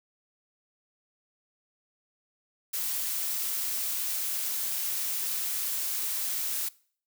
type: noise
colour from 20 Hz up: blue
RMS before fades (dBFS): -31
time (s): 2.73-6.69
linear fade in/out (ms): 10
effects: noise-tail reverb RT60 0.5 s tail -22 dB re dry